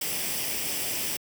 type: noise with comb filter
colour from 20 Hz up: white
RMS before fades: -30 dBFS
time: 0.01-1.17 s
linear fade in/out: 5 ms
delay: 0.37 ms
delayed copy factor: +0.55
effects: high-pass 100 Hz 12 dB/octave